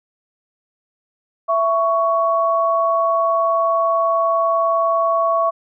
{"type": "tone pair together", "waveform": "sine", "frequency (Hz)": [665, 1115.2], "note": ["E5", "C#6"], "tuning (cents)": [15, 10], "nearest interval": "major sixth", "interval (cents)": 895, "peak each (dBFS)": -17, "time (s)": [1.48, 5.51], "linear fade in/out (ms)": 20, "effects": []}